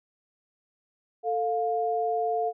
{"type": "tone pair together", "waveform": "sine", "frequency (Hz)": [444.1, 705], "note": ["A4", "F5"], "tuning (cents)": [16, 16], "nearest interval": "minor sixth", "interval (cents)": 800, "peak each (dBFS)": [-28, -26], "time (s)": [1.23, 2.53], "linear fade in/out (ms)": 50, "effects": []}